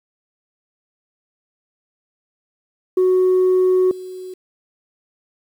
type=tone with level steps; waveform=sine; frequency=369.6 Hz; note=F#4; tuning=2 cents flat; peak=-10 / -29 dBFS; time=2.97-4.34 s; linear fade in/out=5 ms; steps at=3.91 s; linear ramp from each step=2 ms; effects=tanh soft clip ceiling -10 dBFS + 8-bit